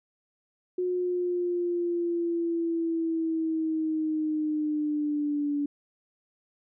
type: linear sweep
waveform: sine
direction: down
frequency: 363.2 to 287.5 Hz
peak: -25 dBFS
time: 0.78-5.66 s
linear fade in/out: 5 ms
effects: none